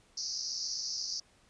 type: band-pass noise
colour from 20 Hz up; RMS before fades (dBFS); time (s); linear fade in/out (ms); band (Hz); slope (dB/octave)
pink; -37; 0.17-1.2; 5; 4600 to 6000; 96
effects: pink hiss -65 dBFS RMS until 1.49 s + resampled to 22050 Hz